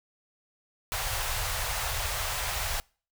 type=band-stop noise; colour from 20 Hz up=pink; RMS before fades=-31 dBFS; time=0.92-2.8 s; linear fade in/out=0 ms; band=100 to 610 Hz; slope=24 dB/octave; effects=noise-tail reverb RT60 0.4 s tail -26 dB re dry